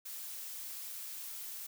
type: noise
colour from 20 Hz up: blue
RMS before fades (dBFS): -44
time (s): 0.05-1.67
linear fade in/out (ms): 10
effects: none